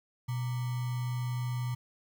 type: tone with sample-and-hold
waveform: sine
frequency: 123.47 Hz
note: B2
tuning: in tune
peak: -30 dBFS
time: 0.28-1.75 s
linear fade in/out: 10 ms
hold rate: 1050 Hz
effects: none